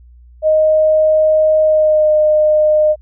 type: tone with pitch glide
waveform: sine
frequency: 622.3 to 611.6 Hz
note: D#5 to D#5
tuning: 0 to -30 cents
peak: -8 dBFS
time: 0.42-2.96 s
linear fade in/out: 50 ms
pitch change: -30 cents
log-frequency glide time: 1.62-2.13 s
effects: added 60 Hz sine -39 dBFS peak until 3.01 s